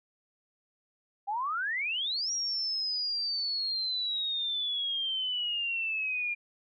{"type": "exponential two-way sweep", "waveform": "sine", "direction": "up then down", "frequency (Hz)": [780, 5700, 2396], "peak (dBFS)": -29, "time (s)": [1.27, 6.35], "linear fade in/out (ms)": 20, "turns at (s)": 2.31, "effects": []}